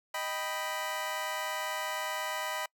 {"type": "chord", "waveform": "20% pulse", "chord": "Eb augmented", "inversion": "none", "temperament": "equal", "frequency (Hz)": [622.3, 784, 987.8], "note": ["Eb5", "G5", "B5"], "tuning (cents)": [0, 0, 0], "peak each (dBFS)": [-33, -35, -31], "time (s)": [0.14, 2.66], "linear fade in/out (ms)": 5, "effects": ["noise-tail reverb RT60 0.1 s tail -26 dB re dry"]}